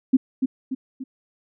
sine tone with echo, 261.6 Hz, C4, in tune, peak -11 dBFS, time 0.13-0.17 s, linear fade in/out 10 ms, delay 290 ms, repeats 3, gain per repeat -6 dB, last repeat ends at 1.04 s, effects none

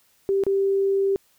sine tone with dropouts, 392 Hz, G4, in tune, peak -18 dBFS, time 0.29-1.16 s, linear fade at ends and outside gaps 0 ms, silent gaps 0.437-0.466 s, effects white hiss -62 dBFS RMS until 1.38 s

